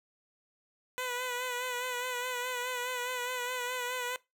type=tone with vibrato; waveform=10% pulse; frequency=497.5 Hz; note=B4; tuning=13 cents sharp; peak=-25 dBFS; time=0.98-4.16 s; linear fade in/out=0 ms; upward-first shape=sine; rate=4.8 Hz; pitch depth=39 cents each way; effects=noise-tail reverb RT60 0.2 s tail -19 dB re dry